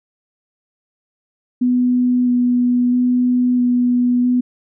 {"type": "tone with vibrato", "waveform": "sine", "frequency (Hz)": 246.9, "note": "B3", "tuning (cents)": 0, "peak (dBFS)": -12, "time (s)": [1.61, 4.41], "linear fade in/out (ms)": 10, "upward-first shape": "square", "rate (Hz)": 0.76, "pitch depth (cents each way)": 9, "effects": []}